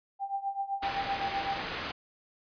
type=tone with tremolo; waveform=sine; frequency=790 Hz; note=G5; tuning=13 cents sharp; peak=-27 dBFS; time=0.19-1.63 s; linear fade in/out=50 ms; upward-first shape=triangle; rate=7.8 Hz; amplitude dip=90%
type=low-pass noise; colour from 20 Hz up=white; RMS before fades=-37 dBFS; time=0.82-1.92 s; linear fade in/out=10 ms; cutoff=2700 Hz; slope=12 dB/octave
effects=resampled to 11025 Hz